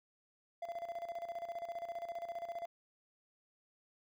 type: tone with tremolo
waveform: triangle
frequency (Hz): 683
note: F5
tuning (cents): -39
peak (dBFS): -36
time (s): 0.62-2.66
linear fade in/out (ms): 5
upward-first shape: square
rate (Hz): 15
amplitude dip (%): 70
effects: none